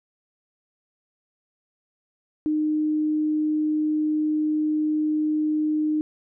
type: tone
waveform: sine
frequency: 306.2 Hz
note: D#4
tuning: 28 cents flat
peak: -20 dBFS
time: 2.46-6.01 s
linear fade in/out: 0 ms
effects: none